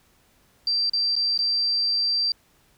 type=tone with dropouts; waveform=sine; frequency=4699 Hz; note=D8; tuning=in tune; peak=-20 dBFS; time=0.67-2.32 s; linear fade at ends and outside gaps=2 ms; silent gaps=0.897-0.934 / 1.155-1.163 / 1.377-1.389 s; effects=pink hiss -61 dBFS RMS until 2.77 s